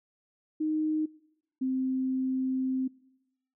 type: tone pair in turn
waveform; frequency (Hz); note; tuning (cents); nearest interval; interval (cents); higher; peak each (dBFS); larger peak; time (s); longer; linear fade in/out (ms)
sine; 310 / 260.7; D#4 / C4; -6 / -6; minor third; 300; first; -26; neither; 0.6-1.06 / 1.61-2.88; second; 10
effects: noise-tail reverb RT60 0.9 s tail -23 dB re dry